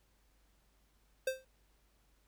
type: tone with exponential decay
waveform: square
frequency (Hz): 523.3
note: C5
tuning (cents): 0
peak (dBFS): -29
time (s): 1.27-1.45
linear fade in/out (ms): 5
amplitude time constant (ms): 38
effects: added 50 Hz sine -70 dBFS peak until 2.27 s + pink hiss -74 dBFS RMS until 2.27 s